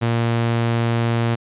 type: tone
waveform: sawtooth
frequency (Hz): 116.54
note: A#2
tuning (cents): 0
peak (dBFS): -13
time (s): 0.01-1.36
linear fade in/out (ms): 20
effects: resampled to 8000 Hz